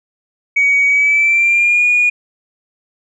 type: tone with pitch glide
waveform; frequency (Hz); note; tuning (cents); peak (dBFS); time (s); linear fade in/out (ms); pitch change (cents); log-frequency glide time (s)
sine; 2255 to 2445; C#7 to D#7; +29 to -31; -8; 0.56-2.1; 10; +140; 0.86-1.85
effects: tanh soft clip ceiling -5 dBFS